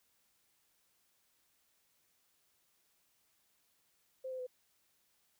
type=tone with pitch steps; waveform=sine; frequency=521 / 515 / 504 Hz; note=C5 / C5 / B4; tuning=-7 / -28 / +35 cents; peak=-39 dBFS; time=4.24-4.468 s; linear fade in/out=10 ms; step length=76 ms; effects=white hiss -75 dBFS RMS until 5.39 s